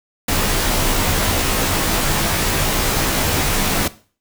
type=noise with comb filter; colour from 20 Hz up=pink; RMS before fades=-18 dBFS; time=0.28-3.88 s; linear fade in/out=5 ms; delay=17 ms; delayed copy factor=-0.9; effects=noise-tail reverb RT60 0.4 s tail -17 dB re dry